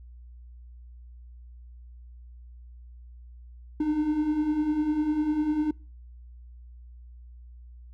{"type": "beating tone pair", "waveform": "triangle", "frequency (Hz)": [295.2, 305.2], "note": ["D4", "D#4"], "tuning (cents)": [9, -33], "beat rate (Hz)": 10, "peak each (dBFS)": [-29, -22], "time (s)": [3.8, 5.71], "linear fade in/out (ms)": 5, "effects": ["noise-tail reverb RT60 0.4 s tail -26 dB re dry", "added 60 Hz sine -44 dBFS peak until 7.93 s"]}